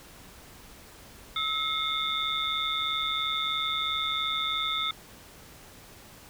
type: tone cluster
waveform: sine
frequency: 1295 / 2145 / 3509 / 3652 Hz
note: E6 / C7 / A7 / A#7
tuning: -31 / +42 / -5 / -36 cents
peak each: -32 / -35 / -31 / -32 dBFS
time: 1.36-4.91 s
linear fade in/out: 2 ms
effects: pink hiss -50 dBFS RMS until 6.29 s